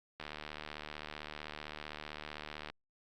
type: click train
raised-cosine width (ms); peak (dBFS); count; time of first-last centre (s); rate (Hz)
0.3; -26; 190; 0.2-2.7; 75.6
effects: Opus 48 kbps